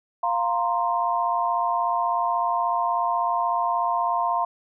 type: chord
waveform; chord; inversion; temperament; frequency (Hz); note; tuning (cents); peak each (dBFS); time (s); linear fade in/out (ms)
sine; F suspended fourth; none; just; 698.5 / 931.3 / 1047.7; F5 / Bb5 / C6; 0 / -2 / +2; -25; 0.23-4.45; 5
effects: none